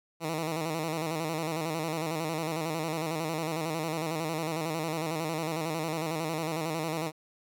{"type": "tone with vibrato", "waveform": "10% pulse", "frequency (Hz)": 160.2, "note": "E3", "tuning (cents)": -49, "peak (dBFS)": -22, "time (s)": [0.2, 7.12], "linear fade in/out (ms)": 50, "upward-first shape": "square", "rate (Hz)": 11, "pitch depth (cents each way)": 64, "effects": []}